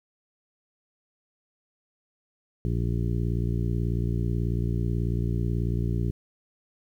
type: harmonic tone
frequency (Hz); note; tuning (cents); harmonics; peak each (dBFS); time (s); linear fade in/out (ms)
58.27; A#1; 0; 1 / 2 / 3 / 4 / 5 / 6 / 7; -28 / -27 / -31 / -42 / -38 / -38 / -40; 2.65-6.11; 0
effects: 10-bit